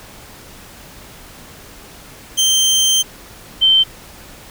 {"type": "tone pair in turn", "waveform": ["25% pulse", "sine"], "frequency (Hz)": [3136, 3107], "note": ["G7", "G7"], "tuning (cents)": [0, -16], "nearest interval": "unison", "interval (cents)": 16, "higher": "first", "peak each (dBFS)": -8, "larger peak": "neither", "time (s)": [[2.37, 3.03], [3.61, 3.84]], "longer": "first", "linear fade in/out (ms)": 20, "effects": ["pink hiss -39 dBFS RMS until 4.5 s"]}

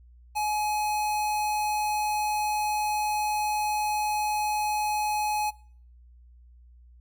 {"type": "tone", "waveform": "square", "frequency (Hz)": 844, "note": "G#5", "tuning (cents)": 28, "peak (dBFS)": -26, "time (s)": [0.35, 5.51], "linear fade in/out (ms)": 20, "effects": ["noise-tail reverb RT60 0.5 s tail -21 dB re dry", "added 60 Hz sine -50 dBFS peak until 7 s"]}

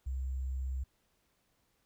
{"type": "tone with sample-and-hold", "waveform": "sine", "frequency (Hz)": 65.41, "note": "C2", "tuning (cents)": 0, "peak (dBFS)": -33, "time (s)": [0.06, 0.84], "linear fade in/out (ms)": 10, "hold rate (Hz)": 7350, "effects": ["pink hiss -75 dBFS RMS until 1.85 s"]}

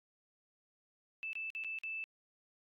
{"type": "tone with dropouts", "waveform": "sine", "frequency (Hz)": 2637, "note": "E7", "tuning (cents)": 0, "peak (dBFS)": -38, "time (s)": [1.23, 2.04], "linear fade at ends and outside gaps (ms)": 0, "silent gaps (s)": [[1.331, 1.354], [1.502, 1.55], [1.638, 1.646], [1.787, 1.835]], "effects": ["AAC 64 kbps"]}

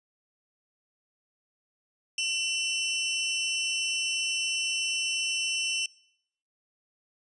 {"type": "tone pair together", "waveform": "25% pulse", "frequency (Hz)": [2717, 3004], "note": ["F7", "F#7"], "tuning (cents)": [-48, 26], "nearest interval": "major second", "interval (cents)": 174, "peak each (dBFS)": [-25, -27], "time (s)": [2.18, 5.86], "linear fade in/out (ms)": 2, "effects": ["noise-tail reverb RT60 0.7 s tail -23 dB re dry", "resampled to 22050 Hz"]}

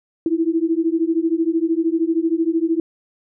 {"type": "beating tone pair", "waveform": "sine", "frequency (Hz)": [322.1, 335.1], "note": ["E4", "E4"], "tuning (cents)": [-40, 29], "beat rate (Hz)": 13, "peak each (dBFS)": -19, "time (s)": [0.26, 2.8], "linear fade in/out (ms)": 2, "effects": []}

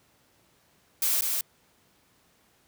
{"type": "noise with echo", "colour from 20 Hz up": "blue", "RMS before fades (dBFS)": -25, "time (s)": [1.02, 1.21], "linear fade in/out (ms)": 2, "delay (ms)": 200, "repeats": 1, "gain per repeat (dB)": -3, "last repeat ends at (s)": 1.41, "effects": ["pink hiss -64 dBFS RMS until 2.67 s", "high-pass 80 Hz 12 dB/octave"]}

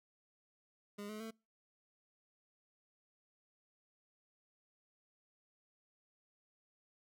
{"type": "tone with pitch steps", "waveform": "25% pulse", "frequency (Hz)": [204.8, 213.9, 223.3], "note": ["G#3", "A3", "A3"], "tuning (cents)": [-24, -49, 26], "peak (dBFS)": -40, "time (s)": [0.98, 1.31], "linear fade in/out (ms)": 10, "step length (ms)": 110, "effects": ["noise-tail reverb RT60 0.3 s tail -26 dB re dry"]}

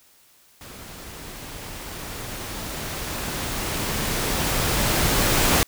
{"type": "noise with level ramp", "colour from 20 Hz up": "pink", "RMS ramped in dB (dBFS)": [-41, -18], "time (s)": [0.61, 5.63], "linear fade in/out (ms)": 0, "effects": ["white hiss -56 dBFS RMS until 5.67 s"]}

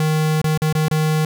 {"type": "tone with dropouts", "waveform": "square", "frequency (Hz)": 155.56, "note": "D#3", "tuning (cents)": 0, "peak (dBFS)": -16, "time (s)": [0, 1.25], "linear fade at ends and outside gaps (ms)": 2, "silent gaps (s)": [[0.416, 0.442], [0.576, 0.619], [0.727, 0.751], [0.883, 0.912]], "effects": []}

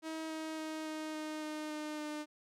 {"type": "tone with pitch steps", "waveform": "sawtooth", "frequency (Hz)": [318.9, 316.3, 313.8, 311.3, 308.7, 306.3, 303.8, 301.3], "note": ["D#4", "D#4", "D#4", "D#4", "D#4", "D#4", "D#4", "D4"], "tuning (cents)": [43, 29, 15, 1, -14, -27, -41, 44], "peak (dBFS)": -35, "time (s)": [0.02, 2.26], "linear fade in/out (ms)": 50, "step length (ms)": 280, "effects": ["low-pass 10000 Hz 12 dB/octave"]}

